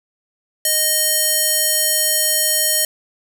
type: tone with band-pass filter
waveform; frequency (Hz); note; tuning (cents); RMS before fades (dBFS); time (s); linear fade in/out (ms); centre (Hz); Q
square; 619; D#5; -9; -17; 0.65-2.85; 2; 11000; 1.3
effects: none